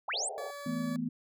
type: linear sweep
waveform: sine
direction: up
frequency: 554.4 to 8870 Hz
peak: -31 dBFS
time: 0.08-0.29 s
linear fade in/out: 5 ms
type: band-pass noise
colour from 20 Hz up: white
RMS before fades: -41 dBFS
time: 0.13-0.51 s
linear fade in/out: 10 ms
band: 410 to 810 Hz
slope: 96 dB/octave
type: tone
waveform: 20% pulse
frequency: 572 Hz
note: D5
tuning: 46 cents flat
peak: -36 dBFS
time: 0.38-0.96 s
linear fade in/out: 0 ms
type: chord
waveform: sine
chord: E suspended fourth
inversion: none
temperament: equal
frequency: 164.81 / 220 / 246.9 Hz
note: E3 / A3 / B3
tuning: 0 / 0 / 0 cents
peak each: -38 / -37 / -33 dBFS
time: 0.66-1.09 s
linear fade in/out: 5 ms
effects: none